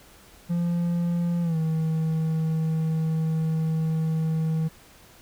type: tone with pitch glide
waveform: triangle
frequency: 172.2 to 159.74 Hz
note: F3 to D#3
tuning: -24 to +46 cents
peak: -20 dBFS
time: 0.49-4.69 s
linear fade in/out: 20 ms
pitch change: -130 cents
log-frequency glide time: 1.42-1.57 s
effects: pink hiss -52 dBFS RMS until 5.21 s